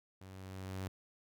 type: tone with level ramp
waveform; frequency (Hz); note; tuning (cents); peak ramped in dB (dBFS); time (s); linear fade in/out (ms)
sawtooth; 94.7; F#2; +41; -47 to -34; 0.21-0.88; 5
effects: none